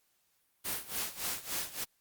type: noise with tremolo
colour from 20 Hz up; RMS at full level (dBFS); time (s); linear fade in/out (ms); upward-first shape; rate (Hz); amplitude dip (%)
white; -34; 0.64-1.85; 20; sine; 3.5; 85
effects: white hiss -74 dBFS RMS until 2 s + Opus 48 kbps